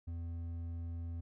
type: tone with hard clipping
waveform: triangle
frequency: 84.3 Hz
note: E2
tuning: 39 cents sharp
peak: -40 dBFS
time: 0.07-1.21 s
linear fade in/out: 10 ms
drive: 9 dB
effects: none